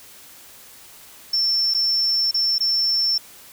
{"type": "tone with dropouts", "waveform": "sine", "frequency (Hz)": 5390, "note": "E8", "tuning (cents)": 38, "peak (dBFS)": -17, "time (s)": [1.33, 3.18], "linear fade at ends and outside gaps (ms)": 5, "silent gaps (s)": [[1.739, 1.746], [2.312, 2.343], [2.583, 2.605]], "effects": ["white hiss -45 dBFS RMS until 3.52 s"]}